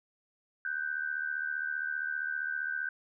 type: tone pair together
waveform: sine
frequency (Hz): 1494.8 / 1570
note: F#6 / G6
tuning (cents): +17 / +2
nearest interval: minor second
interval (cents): 85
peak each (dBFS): -35 / -34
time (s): 0.65-2.89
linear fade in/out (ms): 2
effects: none